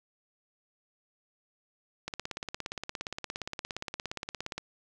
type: click train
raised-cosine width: 0.2 ms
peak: -18 dBFS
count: 44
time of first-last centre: 2.08-4.58 s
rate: 17.2 Hz
effects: none

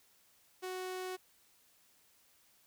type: tone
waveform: sawtooth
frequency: 370 Hz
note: F#4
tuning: in tune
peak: -35 dBFS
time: 0.62-1.17 s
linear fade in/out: 20 ms
effects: white hiss -68 dBFS RMS until 2.66 s

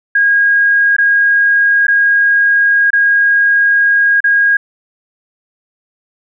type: tone with dropouts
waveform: sine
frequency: 1634 Hz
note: G#6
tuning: 29 cents flat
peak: -7 dBFS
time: 0.15-4.57 s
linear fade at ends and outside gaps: 5 ms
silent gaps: 0.966-0.983 / 1.869-1.881 / 2.905-2.931 / 4.205-4.241 s
effects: none

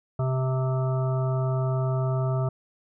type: harmonic tone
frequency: 130.5 Hz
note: C3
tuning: 4 cents flat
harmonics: 1 / 3 / 5 / 7 / 9 / 10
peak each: -23 / -34 / -32 / -41 / -40 / -40 dBFS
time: 0.19-2.49 s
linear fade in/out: 5 ms
effects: none

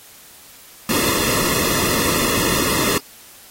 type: noise with comb filter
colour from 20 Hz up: pink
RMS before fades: -19 dBFS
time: 0.89-2.98 s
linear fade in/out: 2 ms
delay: 1.3 ms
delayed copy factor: -0.9
effects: white hiss -44 dBFS RMS until 3.5 s + AAC 48 kbps

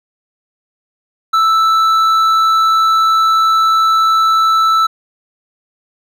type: tone with hard clipping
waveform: sine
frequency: 1318.5 Hz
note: E6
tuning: in tune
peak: -10 dBFS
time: 1.33-4.87 s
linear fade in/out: 10 ms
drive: 6 dB
effects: none

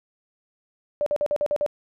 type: tone bursts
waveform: sine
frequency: 587.3 Hz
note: D5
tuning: in tune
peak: -20 dBFS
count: 7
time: 1.01-1.663 s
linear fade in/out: 0 ms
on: 53 ms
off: 47 ms
effects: none

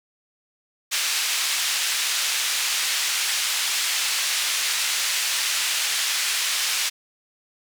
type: band-pass noise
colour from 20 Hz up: pink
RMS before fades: -24 dBFS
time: 0.91-6.9 s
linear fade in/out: 20 ms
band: 2300 to 9200 Hz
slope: 12 dB/octave
effects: none

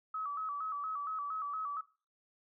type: tone with vibrato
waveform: sine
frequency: 1214 Hz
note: D#6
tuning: 43 cents flat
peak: -35 dBFS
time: 0.14-1.81 s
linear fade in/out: 5 ms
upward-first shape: square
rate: 4.3 Hz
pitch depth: 93 cents each way
effects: noise-tail reverb RT60 0.4 s tail -21 dB re dry

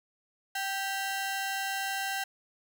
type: ring-modulated tone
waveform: sawtooth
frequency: 1174.7 Hz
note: D6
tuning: in tune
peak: -24 dBFS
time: 0.55-2.24 s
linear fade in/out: 5 ms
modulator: 397 Hz
effects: none

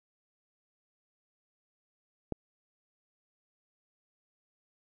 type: click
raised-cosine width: 2 ms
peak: -19 dBFS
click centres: 2.323 s
effects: none

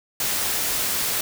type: noise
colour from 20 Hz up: white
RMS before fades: -24 dBFS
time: 0.2-1.21 s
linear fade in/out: 2 ms
effects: none

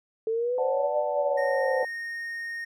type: exponential two-way sweep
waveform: sine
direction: up then down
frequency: 440 to 600 to 519 Hz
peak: -24 dBFS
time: 0.27-1.83 s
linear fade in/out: 2 ms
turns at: 0.96 s
type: chord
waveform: sine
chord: B minor seventh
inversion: none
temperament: equal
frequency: 493.9 / 587.3 / 740 / 880 Hz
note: B4 / D5 / F#5 / A5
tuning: 0 / 0 / 0 / 0 cents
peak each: -33 dBFS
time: 0.58-1.85 s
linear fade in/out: 2 ms
type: tone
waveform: triangle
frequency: 1851 Hz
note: A#6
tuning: 13 cents flat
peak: -30 dBFS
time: 1.37-2.65 s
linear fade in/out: 10 ms
effects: none

